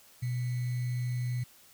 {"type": "tone with sample-and-hold", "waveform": "sine", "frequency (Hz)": 123.47, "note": "B2", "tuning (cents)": 0, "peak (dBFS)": -29, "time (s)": [0.22, 1.44], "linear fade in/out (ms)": 10, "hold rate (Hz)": 2100, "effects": ["white hiss -58 dBFS RMS until 1.73 s"]}